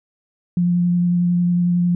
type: tone with vibrato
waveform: sine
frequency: 175.6 Hz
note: F3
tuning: 10 cents sharp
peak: -14 dBFS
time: 0.57-1.95 s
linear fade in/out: 2 ms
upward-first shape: sine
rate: 11 Hz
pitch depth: 12 cents each way
effects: none